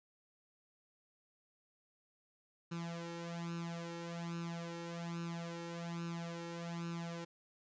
sawtooth tone with flanger, 169.3 Hz, E3, 46 cents sharp, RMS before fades -43 dBFS, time 2.71-7.25 s, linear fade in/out 10 ms, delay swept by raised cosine 0.74 to 2.24 ms, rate 1.2 Hz, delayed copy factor +0.85, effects resampled to 16000 Hz + 11-bit

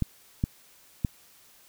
clicks, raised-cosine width 5 ms, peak -12 dBFS, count 3, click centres 0.023 / 0.439 / 1.048 s, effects white hiss -57 dBFS RMS until 1.68 s

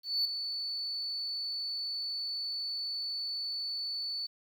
sine tone with ADSR envelope, 4474 Hz, C#8, 15 cents sharp, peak -23 dBFS, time 0.03-4.27 s, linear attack 220 ms, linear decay 4 ms, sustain -10 dB, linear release 14 ms, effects tanh soft clip ceiling -25 dBFS + 10-bit

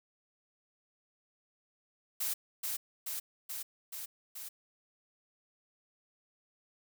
blue noise with echo, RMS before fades -34 dBFS, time 2.2-2.34 s, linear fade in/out 10 ms, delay 430 ms, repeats 5, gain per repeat -2 dB, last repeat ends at 4.49 s, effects none

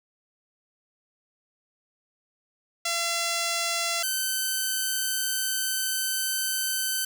5% pulse tone pair in turn, 680 / 1533.2 Hz, F5 / G6, -46 / -39 cents, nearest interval octave + major second, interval 1407 cents, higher second, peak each -14 dBFS, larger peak neither, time 2.85-4.03 / 4.03-7.05 s, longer second, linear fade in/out 5 ms, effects none

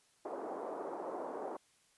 pink band-pass noise, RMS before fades -42 dBFS, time 0.25-1.57 s, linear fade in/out 5 ms, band 340 to 960 Hz, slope 24 dB/octave, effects white hiss -70 dBFS RMS until 1.97 s + resampled to 24000 Hz

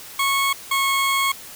20% pulse tone pair in turn, 1100 / 1094.3 Hz, C#6 / C#6, -14 / -23 cents, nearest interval unison, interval 9 cents, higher first, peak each -13 dBFS, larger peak neither, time 0.19-0.53 / 0.71-1.32 s, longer second, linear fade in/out 5 ms, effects white hiss -39 dBFS RMS until 1.55 s

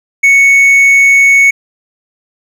triangle tone with hard clipping, 2217 Hz, C#7, in tune, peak -4 dBFS, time 0.23-1.51 s, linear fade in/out 10 ms, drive 6 dB, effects none

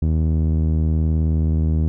sawtooth tone with low-pass filter, 79 Hz, D#2, 27 cents sharp, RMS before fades -18 dBFS, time 0.02-1.88 s, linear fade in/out 0 ms, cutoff 240 Hz, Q 0.86, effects none

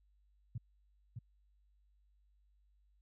sine tone with echo, 115.5 Hz, A#2, 16 cents flat, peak -37 dBFS, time 0.55-0.58 s, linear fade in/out 5 ms, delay 610 ms, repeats 1, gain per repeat -4 dB, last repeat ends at 1.19 s, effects added 50 Hz sine -68 dBFS peak until 3.01 s

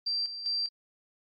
sine tone with tremolo, 4705 Hz, D8, 2 cents sharp, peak -27 dBFS, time 0.06-0.69 s, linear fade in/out 10 ms, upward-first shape square, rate 2.5 Hz, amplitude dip 65%, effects MP3 32 kbps

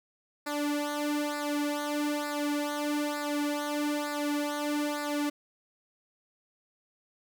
sawtooth tone with flanger, 293.7 Hz, D4, in tune, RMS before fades -31 dBFS, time 0.46-5.3 s, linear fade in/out 10 ms, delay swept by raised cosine 0.32 to 3.02 ms, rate 1.1 Hz, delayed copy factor -0.85, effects none

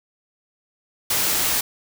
white noise, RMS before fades -21 dBFS, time 1.1-1.61 s, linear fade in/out 5 ms, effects none

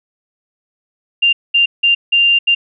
sine tone bursts at uneven times, 2790 Hz, F7, 2 cents flat, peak -8 dBFS, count 5, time 1.22-1.33 / 1.54-1.66 / 1.83-1.95 / 2.12-2.39 / 2.47-2.55 s, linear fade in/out 10 ms, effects none

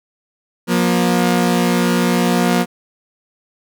sawtooth tone pair together, 178.3 / 238 Hz, F3 / A#3, +36 / +36 cents, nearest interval perfect fourth, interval 500 cents, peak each -12 dBFS, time 0.67-2.66 s, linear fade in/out 50 ms, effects none

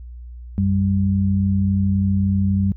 sine tone pair together, 92.5 / 196 Hz, F#2 / G3, 0 / 0 cents, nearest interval octave + minor second, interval 1300 cents, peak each -18 dBFS, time 0.58-2.72 s, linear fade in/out 0 ms, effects added 60 Hz sine -33 dBFS peak until 2.76 s

